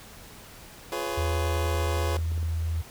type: chord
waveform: 25% pulse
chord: C# dominant seventh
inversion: first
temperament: just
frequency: 346.5 / 415.8 / 498.9 / 554.4 Hz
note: E#4 / G#4 / B4 / C#5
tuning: -14 / +2 / +17 / 0 cents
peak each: -31 dBFS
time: 0.92-2.17 s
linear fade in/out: 2 ms
type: tone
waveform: sine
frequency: 81.9 Hz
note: E2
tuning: 11 cents flat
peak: -25 dBFS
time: 1.17-2.82 s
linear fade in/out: 10 ms
type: clicks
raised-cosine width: 2 ms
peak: -32 dBFS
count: 9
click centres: 1.659 / 1.748 / 1.863 / 1.975 / 2.036 / 2.188 / 2.319 / 2.378 / 2.429 s
effects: pink hiss -47 dBFS RMS until 2.9 s